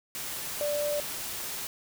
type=tone in noise; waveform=sine; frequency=587.3 Hz; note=D5; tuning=in tune; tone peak=-27 dBFS; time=0.61-1 s; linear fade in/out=0 ms; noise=white; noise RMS=-36 dBFS; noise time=0.15-1.67 s; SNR=+6 dB; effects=none